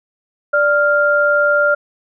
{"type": "tone pair together", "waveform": "sine", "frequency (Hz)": [586.7, 1396.9], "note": ["D5", "F6"], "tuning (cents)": [-2, 0], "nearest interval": "octave + minor third", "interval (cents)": 1502, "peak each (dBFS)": [-14, -13], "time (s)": [0.53, 1.75], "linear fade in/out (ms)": 10, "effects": []}